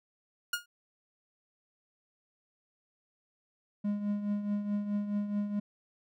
sawtooth tone with exponential decay, 1429 Hz, F6, 39 cents sharp, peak -23 dBFS, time 0.53-0.66 s, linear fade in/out 5 ms, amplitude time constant 27 ms
triangle tone with tremolo, 205.6 Hz, G#3, 17 cents flat, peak -25 dBFS, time 3.84-5.6 s, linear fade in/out 10 ms, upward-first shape triangle, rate 4.7 Hz, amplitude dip 65%
effects none

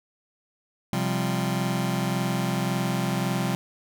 sawtooth chord, C suspended fourth, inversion none, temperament just, 130.81 / 174.42 / 196.22 Hz, C3 / F3 / G3, 0 / -2 / +2 cents, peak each -24 dBFS, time 0.93-3.55 s, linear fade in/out 0 ms, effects none

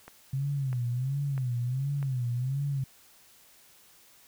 click train, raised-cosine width 0.5 ms, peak -29 dBFS, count 4, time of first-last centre 0.08-2.028 s, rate 1.54 Hz
sine tone with vibrato, 130.81 Hz, C3, in tune, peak -27 dBFS, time 0.33-2.84 s, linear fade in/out 5 ms, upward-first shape sine, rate 1.4 Hz, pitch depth 150 cents each way
effects white hiss -58 dBFS RMS until 4.27 s

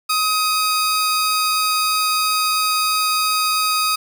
sawtooth tone pair together, 1261 / 4771 Hz, D#6 / D8, +23 / +26 cents, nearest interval octave + major seventh, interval 2303 cents, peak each -14 / -19 dBFS, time 0.09-3.96 s, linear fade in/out 10 ms, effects 8-bit

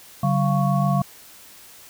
sine tone cluster, 142.6 / 189.7 / 693 / 1110 Hz, C#3 / F#3 / F5 / C#6, +49 / +43 / -14 / +2 cents, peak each -20 / -22 / -25 / -27 dBFS, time 0.23-1.02 s, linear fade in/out 5 ms, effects white hiss -46 dBFS RMS until 1.89 s

